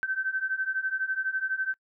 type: beating tone pair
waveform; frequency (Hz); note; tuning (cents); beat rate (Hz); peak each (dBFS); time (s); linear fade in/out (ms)
sine; 1535 / 1547; G6 / G6; -37 / -23; 12; -31 / -29; 0.03-1.74; 0
effects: noise-tail reverb RT60 0.1 s tail -25 dB re dry